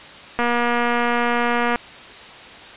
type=click train; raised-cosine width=0.5 ms; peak=-6 dBFS; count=328; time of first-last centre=0.39-1.758 s; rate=239 Hz; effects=white hiss -39 dBFS RMS until 2.76 s + resampled to 8000 Hz